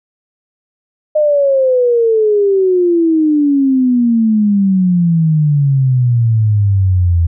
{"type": "exponential sweep", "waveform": "sine", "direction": "down", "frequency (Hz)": [615, 82.7], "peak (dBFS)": -8, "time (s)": [1.15, 7.27], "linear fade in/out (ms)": 10, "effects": []}